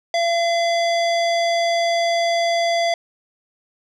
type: tone with low-pass filter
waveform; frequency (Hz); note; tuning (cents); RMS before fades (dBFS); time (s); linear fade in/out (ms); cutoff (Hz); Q
square; 680; F5; -46; -19; 0.14-2.94; 2; 4900; 1.5
effects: none